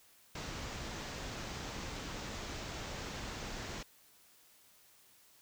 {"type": "low-pass noise", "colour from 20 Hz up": "pink", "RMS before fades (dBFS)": -43, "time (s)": [0.35, 3.83], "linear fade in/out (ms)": 5, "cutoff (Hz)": 7300, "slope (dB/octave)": 48, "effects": ["white hiss -64 dBFS RMS until 5.41 s"]}